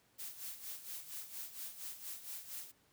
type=noise with tremolo; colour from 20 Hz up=blue; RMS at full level=-44 dBFS; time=0.18-2.72 s; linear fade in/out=20 ms; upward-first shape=sine; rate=4.3 Hz; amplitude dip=70%; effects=pink hiss -71 dBFS RMS until 2.92 s + high-pass 80 Hz 12 dB/octave